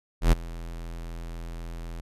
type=tone with ADSR envelope; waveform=square; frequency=41.93 Hz; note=E1; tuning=30 cents sharp; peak=-14 dBFS; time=0.21-2.01 s; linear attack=110 ms; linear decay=21 ms; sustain=-21 dB; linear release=10 ms; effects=resampled to 32000 Hz